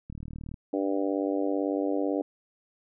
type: click train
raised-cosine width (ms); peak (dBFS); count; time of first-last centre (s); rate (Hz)
5; -27; 18; 0.1-0.542; 38.5
type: harmonic tone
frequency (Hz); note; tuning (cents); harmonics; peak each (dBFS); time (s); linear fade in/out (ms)
98; G2; 0; 3 / 4 / 5 / 6 / 7 / 8; -28 / -33 / -32 / -34 / -38 / -42; 0.73-2.22; 5
effects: none